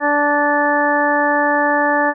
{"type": "harmonic tone with a mistuned harmonic", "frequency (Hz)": 291.4, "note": "D4", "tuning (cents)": -13, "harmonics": [1, 2, 3, 4, 5, 6], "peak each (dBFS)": [-21, -19, -18, -23, -28, -18], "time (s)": [0, 2.14], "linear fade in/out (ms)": 50, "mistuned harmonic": 5, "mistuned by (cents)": 20, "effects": []}